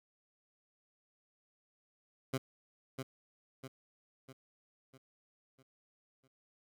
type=tone with echo; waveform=15% pulse; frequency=132.2 Hz; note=C3; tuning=18 cents sharp; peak=-26 dBFS; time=2.33-2.38 s; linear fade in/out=10 ms; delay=650 ms; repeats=6; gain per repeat=-6 dB; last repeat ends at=6.28 s; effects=none